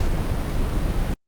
brown noise with ADSR envelope, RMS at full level -19 dBFS, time 0-1.14 s, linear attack 6 ms, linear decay 19 ms, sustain -3 dB, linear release 3 ms, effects Opus 48 kbps

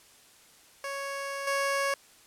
15% pulse tone with level steps, 554.4 Hz, C#5, in tune, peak -27 / -20 dBFS, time 0.84-1.94 s, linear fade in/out 2 ms, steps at 1.47 s, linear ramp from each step 5 ms, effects white hiss -57 dBFS RMS until 2.26 s + low-pass 11000 Hz 12 dB/octave

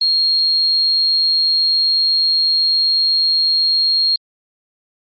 sine tone, 4253 Hz, C8, 27 cents sharp, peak -12 dBFS, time 0.01-4.16 s, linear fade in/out 5 ms, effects Opus 24 kbps

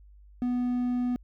triangle tone, 246.7 Hz, B3, 2 cents flat, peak -23 dBFS, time 0.42-1.16 s, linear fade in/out 0 ms, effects added 50 Hz sine -50 dBFS peak until 1.23 s

